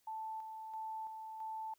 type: tone with tremolo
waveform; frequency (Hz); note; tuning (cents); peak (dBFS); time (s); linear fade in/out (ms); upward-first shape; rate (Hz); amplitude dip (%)
sine; 880; A5; 0; -40; 0.07-1.74; 5; square; 1.5; 40
effects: white hiss -75 dBFS RMS until 1.78 s